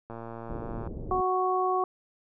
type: click train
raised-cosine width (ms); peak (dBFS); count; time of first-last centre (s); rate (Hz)
1; -26; 90; 0.1-0.874; 115
type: low-pass noise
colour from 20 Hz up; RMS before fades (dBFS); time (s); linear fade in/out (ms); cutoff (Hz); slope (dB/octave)
pink; -37; 0.49-1.21; 5; 480; 24
type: harmonic tone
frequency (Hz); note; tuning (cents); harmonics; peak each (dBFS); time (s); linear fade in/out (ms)
370; F#4; 0; 1 / 2 / 3; -28 / -28 / -28; 1.11-1.84; 2
effects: none